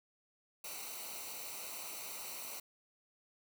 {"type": "noise with comb filter", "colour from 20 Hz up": "white", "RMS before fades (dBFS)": -45, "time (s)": [0.64, 2.6], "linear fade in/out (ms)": 5, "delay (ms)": 0.59, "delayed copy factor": -0.75, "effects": []}